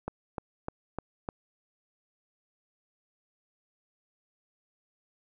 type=click train; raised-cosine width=1 ms; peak=-19 dBFS; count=5; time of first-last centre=0.08-1.288 s; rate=3.31 Hz; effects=none